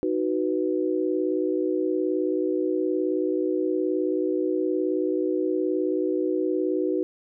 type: chord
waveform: sine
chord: B major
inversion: first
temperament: equal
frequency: 311.1 / 370 / 493.9 Hz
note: D#4 / F#4 / B4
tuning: 0 / 0 / 0 cents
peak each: -26 / -25 / -29 dBFS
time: 0.03-7.03 s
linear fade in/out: 0 ms
effects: none